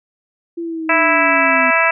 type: linear sweep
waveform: sine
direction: down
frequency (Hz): 340.6 to 253.2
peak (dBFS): -21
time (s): 0.57-1.71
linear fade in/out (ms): 10
type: harmonic tone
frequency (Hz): 329.6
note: E4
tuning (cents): 0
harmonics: 2 / 3 / 4 / 5 / 6 / 7 / 8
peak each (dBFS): -19 / -19 / -19 / -19 / -19 / -19 / -19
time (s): 0.89-1.91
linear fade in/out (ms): 5
effects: none